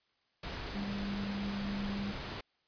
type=tone in noise; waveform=sine; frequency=200.5 Hz; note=G3; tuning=39 cents sharp; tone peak=-35 dBFS; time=0.75-2.12 s; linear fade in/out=5 ms; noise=pink; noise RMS=-41 dBFS; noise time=0.43-2.41 s; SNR=+3 dB; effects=white hiss -75 dBFS RMS until 2.67 s + resampled to 11025 Hz